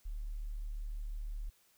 sine tone, 37.05 Hz, D1, 16 cents sharp, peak -37 dBFS, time 0.05-1.5 s, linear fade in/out 10 ms, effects white hiss -69 dBFS RMS until 1.77 s

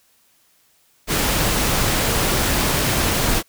pink noise, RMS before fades -19 dBFS, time 1.07-3.43 s, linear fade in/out 50 ms, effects white hiss -59 dBFS RMS until 3.48 s

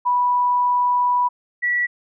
sine tone pair in turn, 983 / 1944.5 Hz, B5 / B6, -8 / -27 cents, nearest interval octave, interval 1181 cents, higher second, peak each -15 / -17 dBFS, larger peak first, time 0.05-1.29 / 1.62-1.87 s, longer first, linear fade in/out 20 ms, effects none

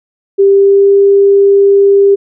sine tone with pitch glide, 394.7 to 397.9 Hz, G4 to G4, +12 to +26 cents, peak -3 dBFS, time 0.38-2.16 s, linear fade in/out 20 ms, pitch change +14 cents, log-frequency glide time 0.48-0.93 s, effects none

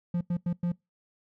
triangle tone bursts at uneven times, 174.61 Hz, F3, in tune, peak -23 dBFS, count 4, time 0.14-0.21 / 0.3-0.37 / 0.46-0.53 / 0.63-0.72 s, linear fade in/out 5 ms, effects noise-tail reverb RT60 0.2 s tail -23 dB re dry

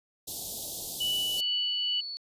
white band-stop noise, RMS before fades -36 dBFS, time 0.27-1.41 s, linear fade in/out 10 ms, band 800 to 3400 Hz, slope 48 dB/octave
sine tone with tremolo, 2960 Hz, F#7, in tune, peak -26 dBFS, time 1-2.01 s, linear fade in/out 10 ms, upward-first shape triangle, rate 2.3 Hz, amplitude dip 25%
sine tone, 4435 Hz, C#8, in tune, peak -35 dBFS, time 1.38-2.17 s, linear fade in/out 0 ms
effects resampled to 32000 Hz

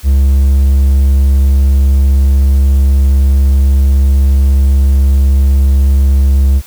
triangle tone, 68.1 Hz, C#2, 30 cents flat, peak -3 dBFS, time 0.03-6.62 s, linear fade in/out 50 ms, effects white hiss -37 dBFS RMS until 6.66 s

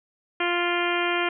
harmonic tone with a mistuned harmonic, 349.2 Hz, F4, in tune, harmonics 1 / 2 / 3 / 4 / 5 / 6 / 7 / 8 / 9, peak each -27 / -30 / -31 / -30 / -32 / -32 / -31 / -34 / -35 dBFS, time 0.4-1.29 s, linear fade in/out 5 ms, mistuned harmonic 7, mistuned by -20 cents, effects none

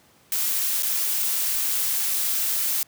blue noise with dropouts, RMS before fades -24 dBFS, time 0.32-2.83 s, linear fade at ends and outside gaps 1 ms, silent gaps 0.824-0.831 s, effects pink hiss -57 dBFS RMS until 2.87 s + high-pass 100 Hz 12 dB/octave

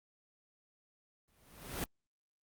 pink noise with exponential growth, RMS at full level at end -35 dBFS, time 1.28-1.84 s, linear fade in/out 1 ms, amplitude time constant 120 ms, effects Opus 32 kbps

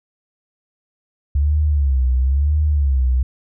sine tone with vibrato, 69.3 Hz, C#2, in tune, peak -13 dBFS, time 1.35-3.23 s, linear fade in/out 5 ms, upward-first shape sine, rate 0.99 Hz, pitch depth 160 cents each way, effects none

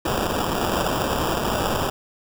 violet noise with sample-and-hold, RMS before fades -23 dBFS, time 0.05-1.9 s, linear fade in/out 5 ms, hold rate 2100 Hz, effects none

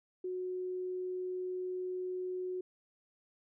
sine tone, 366.7 Hz, F#4, 15 cents flat, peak -35 dBFS, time 0.24-2.61 s, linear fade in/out 5 ms, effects none

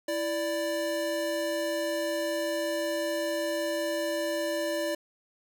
square tone pair together, 331.3 / 587.3 Hz, E4 / D5, +9 / 0 cents, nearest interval minor seventh, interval 991 cents, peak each -34 / -30 dBFS, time 0.08-4.95 s, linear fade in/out 5 ms, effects none

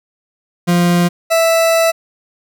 40% pulse tone pair in turn, 174.61 / 659.2 Hz, F3 / E5, 0 / 0 cents, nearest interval octave + major seventh, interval 2300 cents, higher second, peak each -9 dBFS, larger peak neither, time 0.67-1.09 / 1.3-1.92 s, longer second, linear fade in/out 20 ms, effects none

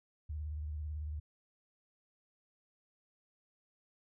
sine tone with vibrato, 75.7 Hz, D#2, 47 cents flat, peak -37 dBFS, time 0.29-1.2 s, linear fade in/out 10 ms, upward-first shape sine, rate 18 Hz, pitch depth 85 cents each way, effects none

